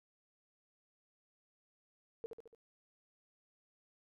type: tone with echo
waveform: sine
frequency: 457 Hz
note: A#4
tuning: 34 cents flat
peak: -38 dBFS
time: 2.24-2.26 s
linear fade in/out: 0 ms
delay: 72 ms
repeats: 4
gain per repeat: -5 dB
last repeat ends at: 2.548 s
effects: none